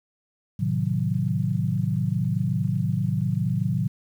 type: chord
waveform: sine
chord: A diminished seventh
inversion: none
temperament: equal with one note detuned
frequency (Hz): 110 / 130.81 / 155.56 / 183.61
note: A2 / C3 / Eb3 / Gb3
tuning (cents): 0 / 0 / 0 / -13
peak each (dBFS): -27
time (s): 0.59-3.88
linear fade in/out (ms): 10
effects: 9-bit